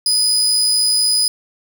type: tone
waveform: 30% pulse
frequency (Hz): 4978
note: D#8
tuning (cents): 0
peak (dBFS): -10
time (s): 0.06-1.28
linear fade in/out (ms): 2
effects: 7-bit

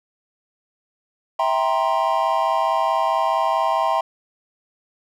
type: chord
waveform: triangle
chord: C dominant seventh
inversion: first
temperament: just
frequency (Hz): 654.1 / 784.9 / 941.9 / 1046.5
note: E5 / G5 / Bb5 / C6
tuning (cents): -14 / +2 / +18 / 0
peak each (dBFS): -21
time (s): 1.39-4.01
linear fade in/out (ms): 5
effects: none

